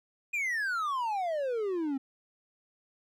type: exponential sweep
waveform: triangle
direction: down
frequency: 2489 to 261.4 Hz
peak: -27 dBFS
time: 0.33-1.98 s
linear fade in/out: 10 ms
effects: none